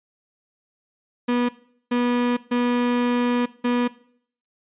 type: tone bursts at uneven times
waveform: 35% pulse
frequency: 243.5 Hz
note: B3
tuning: 24 cents flat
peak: -17 dBFS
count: 4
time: 1.28-1.49 / 1.91-2.37 / 2.51-3.46 / 3.64-3.88 s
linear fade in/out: 10 ms
effects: noise-tail reverb RT60 0.6 s tail -19 dB re dry + resampled to 8000 Hz